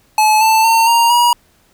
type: tone with pitch steps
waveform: square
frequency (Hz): 860 / 883.7 / 908 / 933 / 958.6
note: A5 / A5 / A#5 / A#5 / A#5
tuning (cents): -40 / +7 / -46 / +1 / +48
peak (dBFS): -9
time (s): 0.18-1.33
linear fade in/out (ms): 2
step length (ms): 230
effects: pink hiss -54 dBFS RMS until 1.73 s